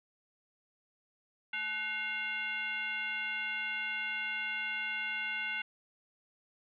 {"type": "tone with frequency modulation", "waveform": "sine", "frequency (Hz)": 2133, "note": "C7", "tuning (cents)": 33, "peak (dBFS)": -33, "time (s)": [1.53, 5.62], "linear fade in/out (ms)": 5, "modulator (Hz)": 637, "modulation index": 1.3, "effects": []}